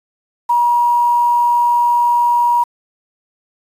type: tone with quantisation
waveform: sine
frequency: 957 Hz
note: A#5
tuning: 45 cents sharp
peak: -10 dBFS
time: 0.49-2.64 s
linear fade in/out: 10 ms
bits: 6
effects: resampled to 32000 Hz